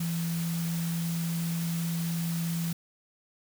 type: tone in noise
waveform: sine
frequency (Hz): 167.5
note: E3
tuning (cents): +28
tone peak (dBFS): -28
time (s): 0-2.73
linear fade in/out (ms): 5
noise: white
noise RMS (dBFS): -40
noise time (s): 0-2.73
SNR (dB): +9
effects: none